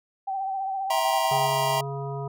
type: tone with vibrato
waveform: sine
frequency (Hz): 774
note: G5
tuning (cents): -22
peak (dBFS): -26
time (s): 0.27-1.51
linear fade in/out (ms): 10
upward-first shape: sine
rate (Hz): 15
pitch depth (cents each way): 36
type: chord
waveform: square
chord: C dominant seventh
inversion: first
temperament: just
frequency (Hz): 654.1 / 784.9 / 941.9 / 1046.5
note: E5 / G5 / Bb5 / C6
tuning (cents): -14 / +2 / +18 / 0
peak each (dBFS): -28 / -32 / -27 / -31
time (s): 0.9-1.81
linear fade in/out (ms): 5
type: harmonic tone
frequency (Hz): 138.59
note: C#3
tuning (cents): 0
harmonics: 1 / 3 / 5 / 7 / 9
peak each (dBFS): -31 / -35 / -38 / -39 / -44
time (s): 1.31-2.28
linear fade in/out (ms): 5
effects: none